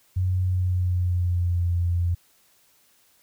sine tone with pitch glide, 92.1 to 86.93 Hz, F#2 to F2, -7 to -7 cents, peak -20 dBFS, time 0.16-2.15 s, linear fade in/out 10 ms, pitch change -100 cents, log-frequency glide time 0.44-1.67 s, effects white hiss -61 dBFS RMS until 3.22 s

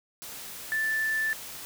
sine tone in noise, 1760 Hz, A6, in tune, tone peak -25 dBFS, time 0.72-1.33 s, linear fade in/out 0 ms, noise white, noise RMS -41 dBFS, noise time 0.22-1.65 s, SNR +13 dB, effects none

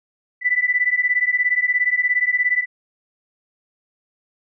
sine beating tone pair, 1975.5 / 1992.5 Hz, B6 / B6, 0 / +15 cents, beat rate 17 Hz, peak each -19 dBFS, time 0.41-2.66 s, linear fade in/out 50 ms, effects none

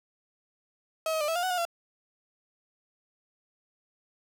35% pulse tone with pitch steps, 640 / 634 / 596 / 653 / 704 / 743 / 719 / 683 Hz, D#5 / D#5 / D5 / E5 / F5 / F#5 / F#5 / F5, +49 / +32 / +25 / -17 / +14 / +7 / -50 / -39 cents, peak -25 dBFS, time 1.06-1.652 s, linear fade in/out 2 ms, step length 74 ms, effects none

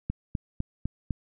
click train, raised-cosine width 5 ms, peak -16 dBFS, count 5, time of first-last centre 0.1-1.108 s, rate 3.97 Hz, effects none

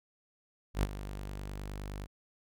sawtooth tone with ADSR envelope, 49.66 Hz, G1, 23 cents sharp, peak -21 dBFS, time 0.74-2.07 s, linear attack 90 ms, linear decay 29 ms, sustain -14 dB, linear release 35 ms, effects none

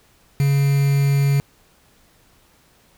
triangle tone with quantisation, 139.8 Hz, C#3, 15 cents sharp, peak -12 dBFS, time 0.4-1.4 s, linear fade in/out 0 ms, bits 5, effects pink hiss -56 dBFS RMS until 2.97 s

